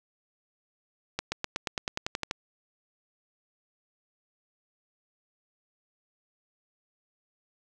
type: accelerating click train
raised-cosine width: 0.2 ms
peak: -12 dBFS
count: 12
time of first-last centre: 1.19-2.311 s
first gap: 130 ms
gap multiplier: 0.95
effects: none